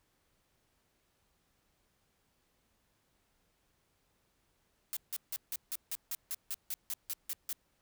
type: noise bursts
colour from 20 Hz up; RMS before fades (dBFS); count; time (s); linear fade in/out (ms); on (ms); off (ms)
blue; -37; 14; 4.93-7.528; 0; 37; 160
effects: pink hiss -75 dBFS RMS until 7.81 s